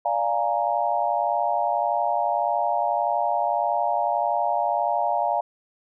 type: chord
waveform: sine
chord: Bb dominant seventh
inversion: first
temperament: equal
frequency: 587.3 / 698.5 / 830.6 / 932.3 Hz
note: D5 / F5 / Ab5 / Bb5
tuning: 0 / 0 / 0 / 0 cents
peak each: -28 / -24 / -26 / -27 dBFS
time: 0.05-5.41 s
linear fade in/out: 5 ms
effects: none